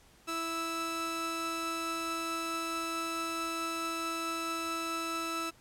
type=tone pair together; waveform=sawtooth; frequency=330 / 1315.4 Hz; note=E4 / E6; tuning=+2 / -4 cents; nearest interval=2 octaves; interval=2394 cents; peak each=-34 / -31 dBFS; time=0.27-5.51 s; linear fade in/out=20 ms; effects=pink hiss -61 dBFS RMS until 5.6 s + low-pass 12000 Hz 12 dB/octave